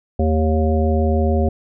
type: harmonic tone with a mistuned harmonic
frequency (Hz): 78.6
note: D#2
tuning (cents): +18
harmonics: 1 / 3 / 5 / 7 / 9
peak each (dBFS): -16 / -21 / -23 / -24 / -26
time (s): 0.19-1.49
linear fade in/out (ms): 5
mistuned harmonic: 3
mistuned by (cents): -49
effects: none